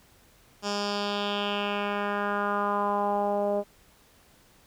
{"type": "tone with low-pass filter sweep", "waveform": "10% pulse", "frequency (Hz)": 203.9, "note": "G#3", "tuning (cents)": -32, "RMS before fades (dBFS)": -28, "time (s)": [0.62, 3.64], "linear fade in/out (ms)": 50, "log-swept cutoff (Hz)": [6000, 570], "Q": 3, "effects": ["pink hiss -59 dBFS RMS until 4.66 s"]}